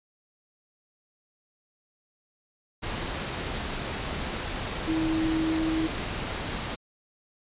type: tone in noise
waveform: sine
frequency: 320.3 Hz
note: E4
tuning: 50 cents flat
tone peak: -24 dBFS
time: 4.87-5.88 s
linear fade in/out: 20 ms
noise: pink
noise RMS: -32 dBFS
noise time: 2.82-6.76 s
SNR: +5 dB
effects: resampled to 8000 Hz